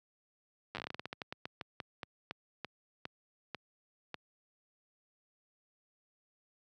slowing click train, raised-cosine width 0.3 ms, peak -23 dBFS, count 24, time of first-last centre 0.75-4.143 s, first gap 9 ms, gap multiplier 1.21, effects high-pass 100 Hz 12 dB/octave

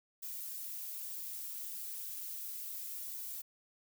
violet noise with flanger, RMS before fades -43 dBFS, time 0.22-3.42 s, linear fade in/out 10 ms, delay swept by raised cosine 2 to 6.2 ms, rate 0.34 Hz, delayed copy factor +0.75, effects none

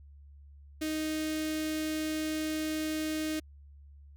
sawtooth tone with notch filter, 311.1 Hz, D#4, in tune, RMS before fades -33 dBFS, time 0.81-3.4 s, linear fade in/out 10 ms, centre 960 Hz, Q 0.78, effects added 71 Hz sine -50 dBFS peak until 4.16 s

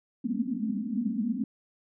white band-pass noise, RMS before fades -30 dBFS, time 0.24-1.44 s, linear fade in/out 5 ms, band 200 to 260 Hz, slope 96 dB/octave, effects none

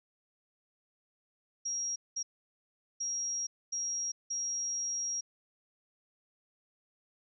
sine tone bursts at uneven times, 5640 Hz, F8, 16 cents sharp, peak -32 dBFS, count 5, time 1.65-1.96 / 2.16-2.23 / 3-3.47 / 3.72-4.12 / 4.3-5.21 s, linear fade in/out 10 ms, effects none

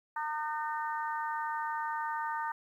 harmonic tone, 304.3 Hz, D#4, 38 cents flat, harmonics 3 / 4 / 5 / 6, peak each -34 / -39 / -41 / -43 dBFS, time 0.16-2.52 s, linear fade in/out 5 ms, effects 11-bit

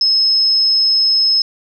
sine tone, 5180 Hz, E8, 31 cents flat, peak -10 dBFS, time 0.01-1.42 s, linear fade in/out 2 ms, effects none

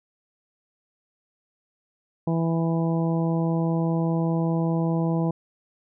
harmonic tone, 165 Hz, E3, 2 cents sharp, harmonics 1 / 2 / 3 / 4 / 5 / 6, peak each -22 / -28 / -32 / -34 / -36 / -38 dBFS, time 2.27-5.31 s, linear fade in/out 5 ms, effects none

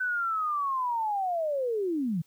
sine linear sweep, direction down, 1520 to 149.9 Hz, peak -26 dBFS, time 0-2.22 s, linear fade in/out 10 ms, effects white hiss -66 dBFS RMS until 2.26 s

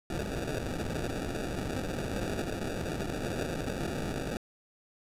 blue noise with sample-and-hold, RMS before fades -34 dBFS, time 0.1-4.37 s, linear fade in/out 2 ms, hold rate 1050 Hz, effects low-pass 12000 Hz 12 dB/octave

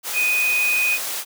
sine tone in noise, 2489 Hz, D#7, in tune, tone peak -17 dBFS, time 0.13-0.99 s, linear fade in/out 50 ms, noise white, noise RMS -27 dBFS, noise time 0.03-1.25 s, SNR +7 dB, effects high-pass 400 Hz 12 dB/octave

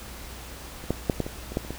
clicks, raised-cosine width 2 ms, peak -27 / -10 / -7 / -11 / -19 / -23 / -11 / -27 / -18 dBFS, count 9, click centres 0.84 / 0.906 / 1.098 / 1.203 / 1.265 / 1.52 / 1.571 / 1.649 / 1.706 s, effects added 60 Hz sine -42 dBFS peak until 1.78 s + pink hiss -42 dBFS RMS until 1.78 s

